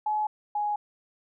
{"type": "tone pair in turn", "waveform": "sine", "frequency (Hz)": [850, 833], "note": ["G#5", "G#5"], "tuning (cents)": [40, 5], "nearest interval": "unison", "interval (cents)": 35, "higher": "first", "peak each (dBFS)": [-24, -25], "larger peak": "first", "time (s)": [[0.06, 0.27], [0.55, 0.76]], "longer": "neither", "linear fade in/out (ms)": 5, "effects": []}